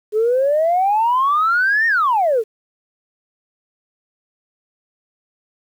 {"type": "exponential two-way sweep", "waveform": "sine", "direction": "up then down", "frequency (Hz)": [416.2, 1864.7, 416.2], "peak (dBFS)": -12, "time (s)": [0.12, 2.44], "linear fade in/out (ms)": 50, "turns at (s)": 1.87, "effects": ["tanh soft clip ceiling -9 dBFS", "8-bit"]}